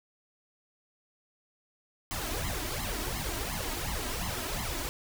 pink noise with flanger, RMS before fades -34 dBFS, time 2.11-4.89 s, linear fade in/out 0 ms, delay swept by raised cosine 0.96 to 3.16 ms, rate 2.8 Hz, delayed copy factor +0.9, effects none

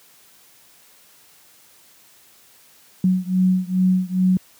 sine beating tone pair, 183.9 / 186.3 Hz, F#3 / F#3, -10 / +12 cents, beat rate 2.4 Hz, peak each -18 / -19 dBFS, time 3.04-4.37 s, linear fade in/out 2 ms, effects white hiss -52 dBFS RMS until 4.59 s + high-pass 80 Hz 12 dB/octave

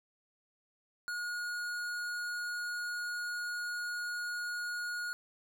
sine tone with tanh clipping, 1441 Hz, F#6, 46 cents flat, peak -37 dBFS, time 1.08-5.13 s, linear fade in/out 0 ms, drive 16 dB, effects none

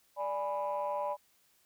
sine chord, G# diminished, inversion second, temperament equal, 587.3 / 830.6 / 987.8 Hz, D5 / G#5 / B5, 0 / 0 / 0 cents, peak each -34 / -37 / -35 dBFS, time 0.16-1.17 s, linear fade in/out 50 ms, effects tanh soft clip ceiling -25 dBFS + white hiss -69 dBFS RMS until 1.65 s

